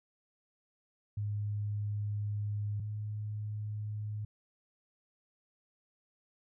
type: tone pair in turn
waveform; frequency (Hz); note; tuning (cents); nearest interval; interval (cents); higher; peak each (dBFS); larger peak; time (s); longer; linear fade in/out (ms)
sine; 103.83 / 105.71; G#2 / G#2; 0 / +31; unison; 31; second; -32 / -35; first; 1.17-2.8 / 2.8-4.25; first; 5
effects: none